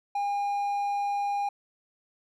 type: tone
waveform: triangle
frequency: 810 Hz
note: G#5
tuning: 43 cents flat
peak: -24 dBFS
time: 0.15-1.49 s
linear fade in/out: 5 ms
effects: none